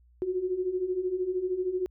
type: beating tone pair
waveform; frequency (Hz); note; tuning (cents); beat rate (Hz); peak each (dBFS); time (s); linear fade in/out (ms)
sine; 357.7 / 370.7; F4 / F#4; +41 / +3; 13; -33 / -28; 0.22-1.86; 0
effects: added 60 Hz sine -57 dBFS peak until 1.9 s